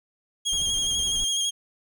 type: tone with vibrato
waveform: 25% pulse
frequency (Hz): 3250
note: G#7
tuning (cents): -38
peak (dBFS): -19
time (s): 0.45-1.51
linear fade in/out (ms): 20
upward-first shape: square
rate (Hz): 12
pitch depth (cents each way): 26
type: noise with tremolo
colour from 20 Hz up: brown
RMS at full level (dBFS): -36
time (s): 0.52-1.25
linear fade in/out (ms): 10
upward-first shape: triangle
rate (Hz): 13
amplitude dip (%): 45
effects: none